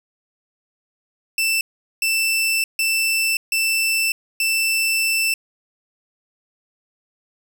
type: tone bursts at uneven times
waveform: sawtooth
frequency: 2664 Hz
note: E7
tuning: 18 cents sharp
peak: -14 dBFS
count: 5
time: 1.38-1.61 / 2.02-2.64 / 2.79-3.37 / 3.52-4.12 / 4.4-5.34 s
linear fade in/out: 2 ms
effects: none